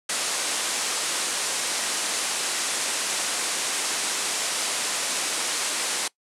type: low-pass noise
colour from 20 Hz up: white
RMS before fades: -27 dBFS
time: 0.09-6.08 s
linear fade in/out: 5 ms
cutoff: 10000 Hz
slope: 48 dB/octave
effects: noise-tail reverb RT60 0.1 s tail -22 dB re dry + high-pass 300 Hz 12 dB/octave